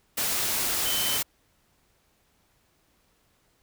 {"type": "tone in noise", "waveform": "sine", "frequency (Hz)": 3065, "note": "G7", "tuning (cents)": -40, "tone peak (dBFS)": -30, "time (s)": [0.85, 1.18], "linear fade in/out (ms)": 10, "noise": "white", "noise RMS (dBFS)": -27, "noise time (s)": [0.17, 1.23], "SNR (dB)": -6, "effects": ["pink hiss -67 dBFS RMS until 3.62 s"]}